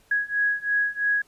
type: beating tone pair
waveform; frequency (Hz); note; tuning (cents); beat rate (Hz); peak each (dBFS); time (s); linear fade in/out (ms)
sine; 1661.2 / 1664.2; G#6 / G#6; 0 / +3; 3; -25 / -24; 0.11-1.22; 5
effects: pink hiss -60 dBFS RMS until 1.27 s + resampled to 32000 Hz